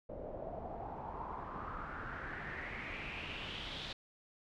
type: noise with low-pass filter sweep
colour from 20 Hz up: pink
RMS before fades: -44 dBFS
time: 0.09-3.93 s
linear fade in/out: 5 ms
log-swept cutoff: 540 to 3800 Hz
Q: 4.9
effects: none